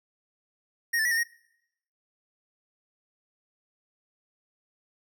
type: tone with pitch steps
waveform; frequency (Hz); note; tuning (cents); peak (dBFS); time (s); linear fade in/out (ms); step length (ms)
square; 1864 / 1762 / 1931 / 1818 / 1875; A#6 / A6 / B6 / A#6 / A#6; -1 / +2 / -39 / -44 / +10; -24; 0.93-1.235; 10; 61
effects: noise-tail reverb RT60 0.8 s tail -24 dB re dry